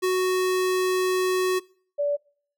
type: tone pair in turn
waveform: square / sine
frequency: 370 / 578.1 Hz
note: F#4 / D5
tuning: 0 / -27 cents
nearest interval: minor sixth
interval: 773 cents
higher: second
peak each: -21 dBFS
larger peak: neither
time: 0.02-1.6 / 1.98-2.17 s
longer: first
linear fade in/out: 20 ms
effects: noise-tail reverb RT60 0.5 s tail -23 dB re dry